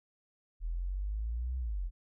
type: exponential two-way sweep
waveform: sine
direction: up then down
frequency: 39.79 to 64.9 to 39.79 Hz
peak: -32 dBFS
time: 0.6-1.91 s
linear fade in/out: 50 ms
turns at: 1.58 s
effects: none